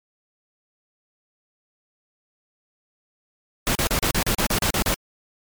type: noise bursts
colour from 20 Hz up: pink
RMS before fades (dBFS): -21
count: 11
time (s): 3.67-4.942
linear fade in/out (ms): 0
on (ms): 82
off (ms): 37
effects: MP3 96 kbps